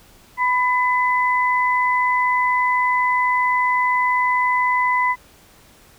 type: tone pair together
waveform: sine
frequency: 996.2 / 2012 Hz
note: B5 / B6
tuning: +15 / +32 cents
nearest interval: octave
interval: 1217 cents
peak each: -17 / -20 dBFS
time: 0.37-5.16 s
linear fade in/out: 50 ms
effects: pink hiss -50 dBFS RMS until 5.98 s